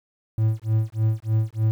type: tone with tremolo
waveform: triangle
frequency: 110 Hz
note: A2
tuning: in tune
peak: -14 dBFS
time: 0.38-1.71 s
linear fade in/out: 0 ms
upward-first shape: sine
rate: 3.3 Hz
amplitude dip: 100%
effects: 9-bit